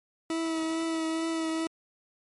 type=tone with vibrato; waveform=40% pulse; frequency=324.5 Hz; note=E4; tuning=27 cents flat; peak=-27 dBFS; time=0.3-1.67 s; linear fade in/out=2 ms; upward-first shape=triangle; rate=2.3 Hz; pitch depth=22 cents each way; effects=MP3 48 kbps